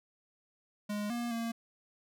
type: tone with pitch steps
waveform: square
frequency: 207.5 / 237.8 / 230.4 Hz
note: G#3 / A#3 / A#3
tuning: -1 / +35 / -20 cents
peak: -34 dBFS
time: 0.89-1.52 s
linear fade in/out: 10 ms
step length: 210 ms
effects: none